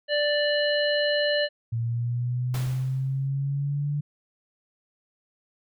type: harmonic tone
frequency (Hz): 588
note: D5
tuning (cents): +2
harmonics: 1 / 3 / 5 / 7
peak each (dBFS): -23 / -28 / -30 / -31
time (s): 0.08-1.49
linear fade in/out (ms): 50
type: linear sweep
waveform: sine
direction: up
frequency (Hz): 114.7 to 146.83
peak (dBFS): -24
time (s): 1.72-4.01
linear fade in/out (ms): 10
type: noise with exponential decay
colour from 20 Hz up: pink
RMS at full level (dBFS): -35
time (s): 2.54-3.28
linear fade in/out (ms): 2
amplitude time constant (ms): 160
effects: none